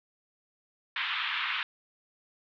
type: band-pass noise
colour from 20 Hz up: white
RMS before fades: -32 dBFS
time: 0.96-1.63 s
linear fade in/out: 2 ms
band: 1000 to 3500 Hz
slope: 48 dB/octave
effects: none